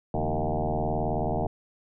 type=tone with frequency modulation; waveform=sine; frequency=305.1 Hz; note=D#4; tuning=34 cents flat; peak=-24 dBFS; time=0.14-1.47 s; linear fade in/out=2 ms; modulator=78.7 Hz; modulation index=6.2; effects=none